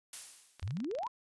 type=noise with exponential decay; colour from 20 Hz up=blue; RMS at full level=-39 dBFS; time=0.13-0.82 s; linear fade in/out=2 ms; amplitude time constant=150 ms
type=clicks; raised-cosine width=0.2 ms; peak=-31 dBFS; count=12; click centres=0.596 / 0.628 / 0.677 / 0.708 / 0.77 / 0.803 / 0.845 / 0.913 / 0.951 / 0.987 / 1.033 / 1.067 s
type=exponential sweep; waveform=sine; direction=up; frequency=77 to 1074 Hz; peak=-34 dBFS; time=0.62-1.08 s; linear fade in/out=10 ms
effects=resampled to 24000 Hz